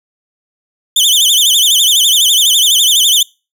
sawtooth tone with vibrato, 3300 Hz, G#7, 12 cents flat, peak -4 dBFS, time 0.96-3.23 s, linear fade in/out 5 ms, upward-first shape sine, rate 12 Hz, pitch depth 180 cents each way, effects noise-tail reverb RT60 0.3 s tail -25 dB re dry

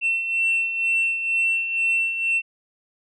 sine beating tone pair, 2697 / 2699.1 Hz, E7 / E7, +39 / +40 cents, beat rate 2.1 Hz, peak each -26 / -19 dBFS, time 0.01-2.42 s, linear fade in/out 50 ms, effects tanh soft clip ceiling -15 dBFS

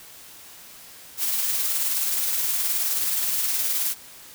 blue noise with tremolo, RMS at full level -23 dBFS, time 1.17-3.95 s, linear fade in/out 50 ms, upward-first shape sine, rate 19 Hz, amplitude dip 30%, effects white hiss -45 dBFS RMS until 4.34 s

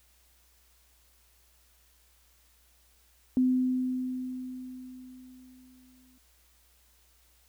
sine tone with exponential decay, 255 Hz, C4, 44 cents flat, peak -20 dBFS, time 3.37-6.18 s, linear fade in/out 1 ms, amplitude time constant 610 ms, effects added 60 Hz sine -65 dBFS peak until 7.48 s + white hiss -65 dBFS RMS until 7.48 s

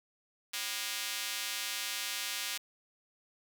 square tone with high-pass filter, 110 Hz, A2, in tune, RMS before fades -37 dBFS, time 0.53-2.58 s, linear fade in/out 10 ms, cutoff 2800 Hz, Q 0.85, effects none

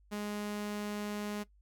sawtooth tone, 207.7 Hz, G#3, in tune, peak -32 dBFS, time 0.11-1.44 s, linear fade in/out 20 ms, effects noise-tail reverb RT60 0.1 s tail -17 dB re dry + added 50 Hz sine -61 dBFS peak until 1.61 s

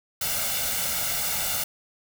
white noise with comb filter, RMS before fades -27 dBFS, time 0.21-1.64 s, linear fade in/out 5 ms, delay 1.4 ms, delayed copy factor +0.7, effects none

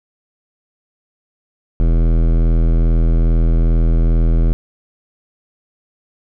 sine tone with hard clipping, 41.2 Hz, E1, in tune, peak -12 dBFS, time 1.8-4.53 s, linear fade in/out 0 ms, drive 17 dB, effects none

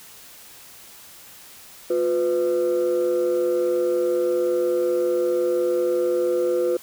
sine tone pair together, 355.5 / 501 Hz, F4 / B4, +31 / +25 cents, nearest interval tritone, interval 594 cents, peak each -20 / -19 dBFS, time 1.9-6.77 s, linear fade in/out 5 ms, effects tanh soft clip ceiling -15 dBFS + white hiss -45 dBFS RMS until 6.82 s

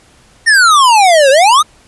square exponential two-way sweep, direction down then up, 1864.7 to 520 to 1299 Hz, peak -5 dBFS, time 0.46-1.63 s, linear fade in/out 20 ms, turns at 1.3 s, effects pink hiss -46 dBFS RMS until 1.87 s + resampled to 24000 Hz

